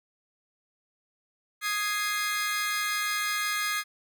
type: chord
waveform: sawtooth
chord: Ab major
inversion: second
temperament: equal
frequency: 1244.5 / 1661.2 / 2093 Hz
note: Eb6 / Ab6 / C7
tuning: 0 / 0 / 0 cents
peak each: -28 dBFS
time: 1.61-3.84 s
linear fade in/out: 50 ms
effects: none